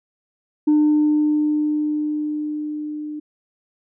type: tone with level ramp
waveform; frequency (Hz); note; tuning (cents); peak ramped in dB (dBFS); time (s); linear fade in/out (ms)
sine; 301.1; D4; +43; -10 to -27; 0.67-3.2; 10
effects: tanh soft clip ceiling -10 dBFS